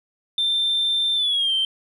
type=tone with pitch glide; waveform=sine; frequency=3574 to 3129 Hz; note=A7 to G7; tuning=+26 to -4 cents; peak=-17 dBFS; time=0.38-1.65 s; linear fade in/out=2 ms; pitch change=-230 cents; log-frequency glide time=1.15-1.53 s; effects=tanh soft clip ceiling -15 dBFS